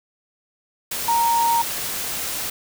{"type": "tone in noise", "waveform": "sine", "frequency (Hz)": 931, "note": "A#5", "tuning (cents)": -2, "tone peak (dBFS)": -16, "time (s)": [1.08, 1.62], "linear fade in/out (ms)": 5, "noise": "white", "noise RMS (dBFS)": -27, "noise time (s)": [0.91, 2.5], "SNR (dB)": 8, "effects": []}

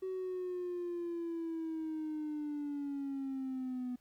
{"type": "linear sweep", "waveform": "triangle", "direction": "down", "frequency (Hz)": [378, 246.9], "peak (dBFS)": -33, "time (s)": [0.02, 3.96], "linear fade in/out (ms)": 10, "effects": ["tanh soft clip ceiling -32 dBFS", "pink hiss -73 dBFS RMS until 4 s"]}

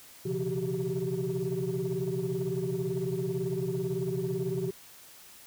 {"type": "tone cluster", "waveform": "sine", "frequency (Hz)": [127.2, 139.7, 172, 379.6, 397.6], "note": ["C3", "C#3", "F3", "F#4", "G4"], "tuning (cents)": [-48, 14, -26, 44, 25], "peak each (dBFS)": [-37, -36, -34, -31, -36], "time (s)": [0.25, 4.71], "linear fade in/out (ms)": 10, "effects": ["tanh soft clip ceiling -22 dBFS", "white hiss -52 dBFS RMS until 5.46 s"]}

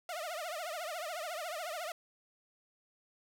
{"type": "tone with vibrato", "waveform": "sawtooth", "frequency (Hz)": 660, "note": "E5", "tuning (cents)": 2, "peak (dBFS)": -34, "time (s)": [0.09, 1.92], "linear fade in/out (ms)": 2, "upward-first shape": "triangle", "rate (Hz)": 14, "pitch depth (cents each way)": 210, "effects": []}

